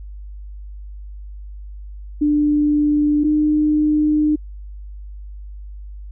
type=tone pair in turn; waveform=sine; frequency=296.3 / 302.7 Hz; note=D4 / D#4; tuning=+15 / -48 cents; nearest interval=unison; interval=37 cents; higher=second; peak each=-13 dBFS; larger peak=neither; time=2.21-3.24 / 3.24-4.36 s; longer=second; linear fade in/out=10 ms; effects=added 50 Hz sine -31 dBFS peak until 6.11 s